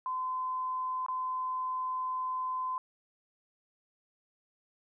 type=tone with dropouts; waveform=sine; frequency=1025 Hz; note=C6; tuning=36 cents flat; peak=-31 dBFS; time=0.06-2.78 s; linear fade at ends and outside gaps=1 ms; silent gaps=1.063-1.084 s; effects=none